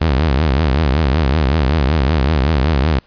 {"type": "tone with vibrato", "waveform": "sawtooth", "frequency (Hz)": 72.4, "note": "D2", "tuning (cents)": -24, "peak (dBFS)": -8, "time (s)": [0.01, 2.99], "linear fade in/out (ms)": 5, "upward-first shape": "triangle", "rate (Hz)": 5.3, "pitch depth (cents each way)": 270, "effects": ["pink hiss -52 dBFS RMS until 3.06 s", "resampled to 11025 Hz"]}